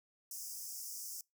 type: high-pass noise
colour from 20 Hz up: pink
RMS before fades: -45 dBFS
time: 0.31-1.21 s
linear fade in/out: 2 ms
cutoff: 5100 Hz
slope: 96 dB/octave
effects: noise-tail reverb RT60 0.2 s tail -25 dB re dry